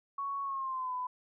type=tone with pitch glide; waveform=sine; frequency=1112 to 1002.2 Hz; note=C#6 to B5; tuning=+5 to +25 cents; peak=-33 dBFS; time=0.18-1.07 s; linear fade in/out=5 ms; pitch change=-180 cents; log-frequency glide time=0.43-0.94 s; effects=none